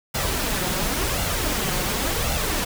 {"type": "noise with flanger", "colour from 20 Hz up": "pink", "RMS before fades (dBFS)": -24, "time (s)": [0.14, 2.65], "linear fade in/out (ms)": 10, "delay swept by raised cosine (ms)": [1.4, 5.6], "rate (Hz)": 0.92, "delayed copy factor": 0.5, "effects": []}